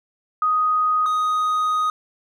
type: tone pair in turn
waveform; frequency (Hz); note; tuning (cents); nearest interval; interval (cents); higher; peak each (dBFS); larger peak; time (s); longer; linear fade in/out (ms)
sine / triangle; 1248 / 1248; D#6 / D#6; +5 / +5; unison; 0; neither; -16; neither; 0.42-1.06 / 1.06-1.9; second; 2
effects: none